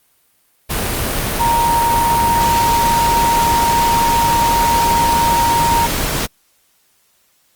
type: tone in noise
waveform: sine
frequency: 932.3 Hz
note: A#5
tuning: in tune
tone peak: -12 dBFS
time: 1.39-5.87 s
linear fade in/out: 20 ms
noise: pink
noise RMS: -19 dBFS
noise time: 0.69-6.27 s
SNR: +4 dB
effects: white hiss -58 dBFS RMS until 7.55 s + Opus 32 kbps